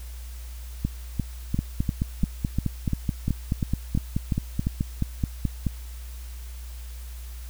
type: two click trains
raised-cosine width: 5 ms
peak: -11 / -11 dBFS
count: 12 / 20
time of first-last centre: 0.85-4.669 / 1.59-5.667 s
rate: 2.88 / 4.66 Hz
effects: added 60 Hz sine -35 dBFS peak until 7.49 s + white hiss -49 dBFS RMS until 7.49 s